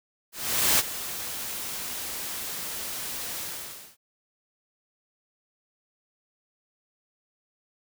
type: noise with ADSR envelope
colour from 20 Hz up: white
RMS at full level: -20 dBFS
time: 0.32-3.97 s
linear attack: 470 ms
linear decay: 28 ms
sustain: -14 dB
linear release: 550 ms
effects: none